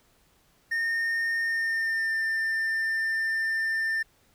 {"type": "tone with pitch glide", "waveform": "triangle", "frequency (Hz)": [1830, 1793.4], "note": ["A#6", "A6"], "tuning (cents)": [-32, 33], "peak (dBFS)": -23, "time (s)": [0.71, 4.03], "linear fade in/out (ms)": 10, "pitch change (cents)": -35, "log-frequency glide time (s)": [1.42, 2.15], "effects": ["pink hiss -64 dBFS RMS until 4.34 s"]}